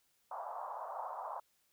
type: band-pass noise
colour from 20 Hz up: white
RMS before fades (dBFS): -43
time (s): 0.31-1.4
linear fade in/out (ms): 5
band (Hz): 610 to 1100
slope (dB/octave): 48
effects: white hiss -75 dBFS RMS until 1.72 s